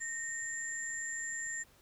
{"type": "tone pair together", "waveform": "sine", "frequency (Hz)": [1845, 7272], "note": ["A#6", "A#8"], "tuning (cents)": [-18, -44], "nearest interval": "2 octaves", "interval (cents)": 2374, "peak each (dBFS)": [-39, -39], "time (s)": [0, 1.64], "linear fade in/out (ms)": 20, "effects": ["pink hiss -64 dBFS RMS until 1.81 s"]}